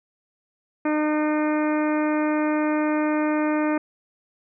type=harmonic tone; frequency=304 Hz; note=D#4; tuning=40 cents flat; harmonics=1 / 2 / 3 / 4 / 5 / 6 / 7 / 8; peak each=-21 / -27 / -31 / -33 / -35 / -37 / -38 / -39 dBFS; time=0.85-3.78 s; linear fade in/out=5 ms; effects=none